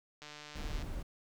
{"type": "click train", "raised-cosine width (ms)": 0.2, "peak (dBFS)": -31, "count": 91, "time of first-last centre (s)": [0.22, 0.824], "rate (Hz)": 149}
{"type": "noise", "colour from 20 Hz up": "brown", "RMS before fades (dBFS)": -39, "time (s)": [0.55, 1.03], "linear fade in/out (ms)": 10}
{"effects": []}